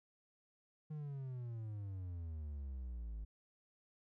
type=exponential sweep; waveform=triangle; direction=down; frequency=155.56 to 51.91 Hz; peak=-40 dBFS; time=0.9-3.25 s; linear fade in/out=10 ms; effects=none